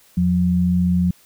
sine tone pair together, 84.24 / 178.5 Hz, E2 / F3, +38 / +38 cents, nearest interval octave + minor second, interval 1300 cents, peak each -22 / -15 dBFS, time 0.17-1.11 s, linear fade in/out 5 ms, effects white hiss -53 dBFS RMS until 1.25 s

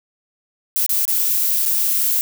violet noise with dropouts, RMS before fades -18 dBFS, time 0.76-2.21 s, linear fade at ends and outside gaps 0 ms, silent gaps 0.863-0.893 / 1.053-1.079 / 1.654-1.66 s, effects none

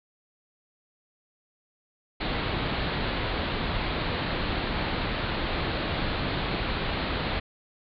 pink low-pass noise, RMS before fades -29 dBFS, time 2.2-7.4 s, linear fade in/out 10 ms, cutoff 4400 Hz, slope 96 dB/octave, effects none

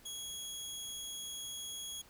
20% pulse tone, 3322 Hz, G#7, in tune, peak -36 dBFS, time 0.05-2.02 s, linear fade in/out 10 ms, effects pink hiss -61 dBFS RMS until 2.09 s

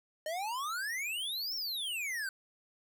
square exponential two-way sweep, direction up then down, 602 to 5560 to 1502 Hz, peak -35 dBFS, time 0.26-2.29 s, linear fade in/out 2 ms, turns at 1.55 s, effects none

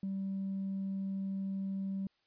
triangle tone with tanh clipping, 193.8 Hz, G3, 20 cents flat, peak -34 dBFS, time 0.03-2.07 s, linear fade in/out 2 ms, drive 5 dB, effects white hiss -75 dBFS RMS until 2.26 s + resampled to 11025 Hz

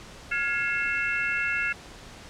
sine tone cluster, 1412 / 1675 / 2160 / 2678 Hz, F6 / G#6 / C#7 / E7, +19 / +14 / -45 / +27 cents, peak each -30 dBFS, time 0.31-1.73 s, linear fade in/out 10 ms, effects pink hiss -45 dBFS RMS until 2.29 s + low-pass 7000 Hz 12 dB/octave

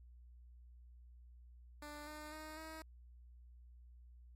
10% pulse tone with pitch steps, 295.8 / 302.9 / 310.1 / 317.6 Hz, D4 / D#4 / D#4 / D#4, +13 / -46 / -6 / +36 cents, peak -40 dBFS, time 1.82-2.82 s, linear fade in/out 2 ms, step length 250 ms, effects added 60 Hz sine -56 dBFS peak until 4.35 s + MP3 64 kbps

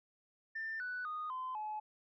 sine tone with pitch steps, 1789 / 1487.1 / 1236.1 / 1027.5 / 854.1 Hz, A6 / F#6 / D#6 / C6 / G#5, +28 / +8 / -12 / -32 / +48 cents, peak -37 dBFS, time 0.55-1.8 s, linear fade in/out 10 ms, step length 250 ms, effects tanh soft clip ceiling -34 dBFS

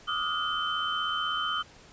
sine tone cluster, 1176 / 1252 / 1425 / 3075 Hz, D6 / D#6 / F6 / G7, +2 / +10 / +34 / -34 cents, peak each -37 / -32 / -34 / -31 dBFS, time 0.07-1.63 s, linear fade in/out 20 ms, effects pink hiss -53 dBFS RMS until 1.92 s + resampled to 16000 Hz

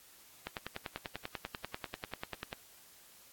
click train, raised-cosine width 0.3 ms, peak -22 dBFS, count 22, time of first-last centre 0.47-2.529 s, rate 10.2 Hz, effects white hiss -59 dBFS RMS until 3.32 s + AAC 64 kbps

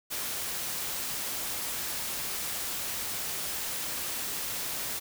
white noise, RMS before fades -34 dBFS, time 0.1-5 s, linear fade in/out 20 ms, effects none

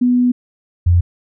sine tone pair in turn, 246.9 / 87.29 Hz, B3 / F2, 0 / 0 cents, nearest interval octave + tritone, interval 1800 cents, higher first, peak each -10 / -8 dBFS, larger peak second, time 0.01-0.32 / 0.86-1.01 s, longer first, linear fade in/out 10 ms, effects none

